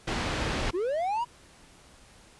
pink low-pass noise, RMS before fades -30 dBFS, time 0.07-0.71 s, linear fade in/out 10 ms, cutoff 4200 Hz, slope 12 dB/octave
triangle linear sweep, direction up, 322.9 to 987.8 Hz, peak -24 dBFS, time 0.73-1.25 s, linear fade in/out 20 ms
effects pink hiss -55 dBFS RMS until 2.39 s + resampled to 24000 Hz

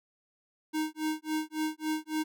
square tone with tremolo, 311.1 Hz, D#4, in tune, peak -28 dBFS, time 0.73-2.24 s, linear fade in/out 20 ms, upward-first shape sine, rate 3.6 Hz, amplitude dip 100%, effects none

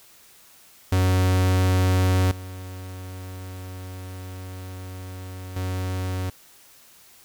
45% pulse tone with level steps, 92.8 Hz, F#2, 6 cents sharp, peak -17 / -34 / -25 dBFS, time 0.92-6.3 s, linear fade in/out 5 ms, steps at 2.31 / 5.56 s, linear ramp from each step 5 ms, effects white hiss -52 dBFS RMS until 7.24 s

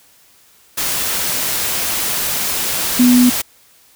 sine tone in noise, 247.1 Hz, B3, 1 cent sharp, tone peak -7 dBFS, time 2.99-3.3 s, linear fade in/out 10 ms, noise white, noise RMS -19 dBFS, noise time 0.77-3.42 s, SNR +9 dB, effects white hiss -50 dBFS RMS until 3.95 s

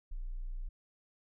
sine tone, 30.09 Hz, B0, 44 cents flat, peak -36 dBFS, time 0.11-0.69 s, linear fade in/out 10 ms, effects none

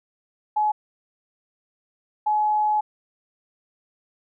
sine tone bursts at uneven times, 848 Hz, G#5, 36 cents sharp, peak -18 dBFS, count 2, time 0.56-0.72 / 2.26-2.81 s, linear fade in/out 10 ms, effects none

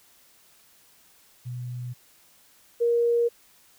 sine tone pair in turn, 123.47 / 471.4 Hz, B2 / A#4, 0 / +19 cents, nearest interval octave + major seventh, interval 2319 cents, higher second, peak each -31 / -19 dBFS, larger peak second, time 1.45-1.94 / 2.8-3.29 s, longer neither, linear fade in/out 20 ms, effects white hiss -58 dBFS RMS until 3.78 s

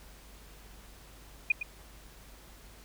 sine tone with echo, 2450 Hz, D#7, 27 cents flat, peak -20 dBFS, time 1.5-1.52 s, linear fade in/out 5 ms, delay 110 ms, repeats 1, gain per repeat -11 dB, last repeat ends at 1.63 s, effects added 50 Hz sine -53 dBFS peak until 2.84 s + pink hiss -55 dBFS RMS until 2.84 s

